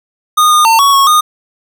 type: tone with pitch steps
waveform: square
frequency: 1230 / 1220 / 904 / 1118 / 1101 / 1229 Hz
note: D#6 / D#6 / A5 / C#6 / C#6 / D#6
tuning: -20 / -34 / +47 / +14 / -12 / -22 cents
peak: -6 dBFS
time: 0.37-1.21 s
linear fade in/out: 10 ms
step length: 140 ms
effects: none